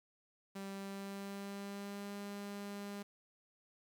sawtooth tone with pitch glide, 196 to 202 Hz, G3 to G#3, 0 to -48 cents, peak -39 dBFS, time 0.55-3.03 s, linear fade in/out 10 ms, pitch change +52 cents, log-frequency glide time 0.71-2.15 s, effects 11-bit

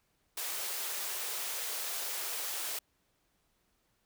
white high-pass noise, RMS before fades -37 dBFS, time 0.37-2.79 s, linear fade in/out 5 ms, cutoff 380 Hz, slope 24 dB/octave, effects pink hiss -75 dBFS RMS until 4.05 s

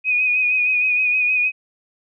sine tone with vibrato, 2489 Hz, D#7, in tune, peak -15 dBFS, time 0.04-1.52 s, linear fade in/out 50 ms, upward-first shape sine, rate 6.4 Hz, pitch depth 33 cents each way, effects none

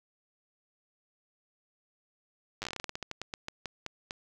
slowing click train, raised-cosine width 0.2 ms, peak -19 dBFS, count 21, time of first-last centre 2.62-4.109 s, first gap 9 ms, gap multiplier 1.19, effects none

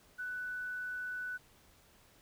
sine tone with quantisation, 1490 Hz, F#6, 12 cents sharp, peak -37 dBFS, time 0.18-1.38 s, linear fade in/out 20 ms, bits 11, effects pink hiss -64 dBFS RMS until 2.21 s

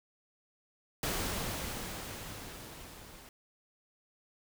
pink noise with level ramp, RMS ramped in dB -33 to -53 dBFS, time 1.03-3.29 s, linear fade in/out 2 ms, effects none

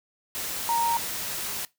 sine tone in noise, 932.3 Hz, A#5, in tune, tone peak -22 dBFS, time 0.69-0.97 s, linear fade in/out 0 ms, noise white, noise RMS -32 dBFS, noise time 0.35-1.65 s, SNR +7 dB, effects noise-tail reverb RT60 0.2 s tail -21 dB re dry

